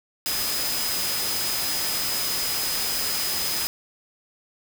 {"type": "tone in noise", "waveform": "sine", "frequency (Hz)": 5030, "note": "D#8", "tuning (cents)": 18, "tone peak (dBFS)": -29, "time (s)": [0.26, 3.67], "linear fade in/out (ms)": 0, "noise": "white", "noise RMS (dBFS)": -27, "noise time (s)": [0.26, 3.67], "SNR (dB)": -5, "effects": []}